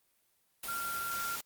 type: tone in noise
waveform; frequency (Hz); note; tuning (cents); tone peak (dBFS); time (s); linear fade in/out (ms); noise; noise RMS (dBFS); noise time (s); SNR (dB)
sine; 1381; F6; -20; -35; 0.68-1.36; 5; white; -40; 0.63-1.41; +2
effects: white hiss -73 dBFS RMS until 1.45 s + Opus 32 kbps